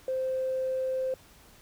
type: tone with tanh clipping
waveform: triangle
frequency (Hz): 521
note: C5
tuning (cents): -7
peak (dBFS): -27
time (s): 0.08-1.14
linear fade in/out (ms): 2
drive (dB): 4
effects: pink hiss -56 dBFS RMS until 1.61 s